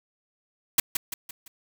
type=noise with echo; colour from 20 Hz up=white; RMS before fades=-18 dBFS; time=0.78-0.8 s; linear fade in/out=5 ms; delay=170 ms; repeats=4; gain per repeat=-7 dB; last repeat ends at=1.48 s; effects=none